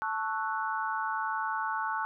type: chord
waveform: sine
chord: F# minor seventh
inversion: first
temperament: equal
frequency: 880 / 1108.7 / 1318.5 / 1480 Hz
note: A5 / C#6 / E6 / F#6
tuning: 0 / 0 / 0 / 0 cents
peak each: -33 / -35 / -38 / -35 dBFS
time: 0.02-2.05 s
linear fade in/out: 0 ms
effects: none